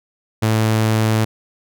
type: tone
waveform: sawtooth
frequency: 110 Hz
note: A2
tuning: in tune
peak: -10 dBFS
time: 0.42-1.25 s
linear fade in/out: 10 ms
effects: none